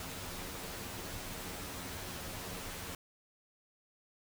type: noise with comb filter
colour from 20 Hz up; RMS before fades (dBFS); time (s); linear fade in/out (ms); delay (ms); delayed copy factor
pink; -43; 0-2.95; 2; 11; +0.55
effects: none